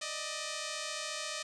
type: tone pair together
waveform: 5% pulse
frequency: 595.7 / 630 Hz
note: D5 / D#5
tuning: +24 / +21 cents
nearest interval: minor second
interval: 97 cents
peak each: -28 / -28 dBFS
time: 0.01-1.43 s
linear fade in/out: 10 ms
effects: resampled to 22050 Hz + 10-bit